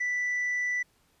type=tone with tanh clipping; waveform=sine; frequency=1975.5 Hz; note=B6; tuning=in tune; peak=-27 dBFS; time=0-0.83 s; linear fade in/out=10 ms; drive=1 dB; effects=pink hiss -67 dBFS RMS until 1.2 s + resampled to 32000 Hz